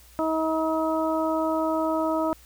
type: harmonic tone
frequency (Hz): 318.7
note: D#4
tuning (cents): +42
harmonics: 1 / 2 / 3 / 4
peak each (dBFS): -26 / -26 / -30 / -31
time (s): 0.19-2.33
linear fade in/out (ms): 0
effects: added 60 Hz sine -52 dBFS peak until 2.45 s + white hiss -54 dBFS RMS until 2.45 s